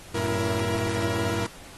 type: tone cluster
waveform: sawtooth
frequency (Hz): 94.5 / 113.1 / 332.7 / 472.8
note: F#2 / A2 / E4 / A#4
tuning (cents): +37 / +48 / +16 / +24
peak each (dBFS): -27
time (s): 0.14-1.47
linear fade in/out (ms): 10
effects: pink hiss -46 dBFS RMS until 1.77 s + AAC 32 kbps